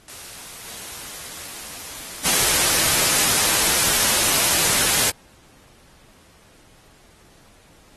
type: noise with level steps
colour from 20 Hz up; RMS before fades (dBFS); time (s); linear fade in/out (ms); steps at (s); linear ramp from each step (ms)
white; -38 / -35 / -18; 0.08-5.1; 2; 0.65 / 2.24; 20
effects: pink hiss -53 dBFS RMS until 7.96 s + AAC 32 kbps